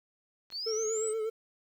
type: clicks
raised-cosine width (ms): 0.2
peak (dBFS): -34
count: 2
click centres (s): 0.503 / 0.524
type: linear sweep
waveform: sine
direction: up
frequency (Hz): 4186 to 8372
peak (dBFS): -34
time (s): 0.51-1.14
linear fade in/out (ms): 50
type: tone with vibrato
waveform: triangle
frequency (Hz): 440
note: A4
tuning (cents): 0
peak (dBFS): -28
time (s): 0.66-1.3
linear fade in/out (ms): 10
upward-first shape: sine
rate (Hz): 8.4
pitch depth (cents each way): 43
effects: 10-bit